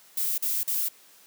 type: noise bursts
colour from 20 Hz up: violet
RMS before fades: -27 dBFS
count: 3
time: 0.17-0.886 s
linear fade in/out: 5 ms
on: 210 ms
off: 43 ms
effects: white hiss -55 dBFS RMS until 1.26 s + high-pass 200 Hz 12 dB/octave